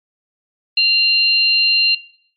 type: tone pair together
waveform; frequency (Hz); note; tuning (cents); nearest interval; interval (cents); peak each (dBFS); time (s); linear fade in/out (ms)
sine; 2777 / 4161; F7 / C8; -10 / -10; perfect fifth; 700; -13 / -13; 0.77-1.95; 5
effects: noise-tail reverb RT60 0.6 s tail -19 dB re dry + MP3 32 kbps